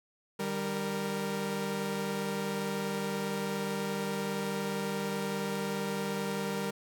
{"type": "tone cluster", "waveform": "sawtooth", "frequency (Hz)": [151.6, 196.4, 465.3], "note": ["D#3", "G3", "A#4"], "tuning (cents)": [-45, 4, -3], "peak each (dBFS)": [-38, -30, -32], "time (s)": [0.39, 6.71], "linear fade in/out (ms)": 10, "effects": []}